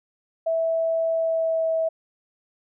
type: tone with pitch glide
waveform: sine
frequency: 655 to 648.6 Hz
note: E5 to E5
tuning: -11 to -28 cents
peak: -20 dBFS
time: 0.46-1.89 s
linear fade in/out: 10 ms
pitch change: -17 cents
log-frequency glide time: 1.11-1.69 s
effects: none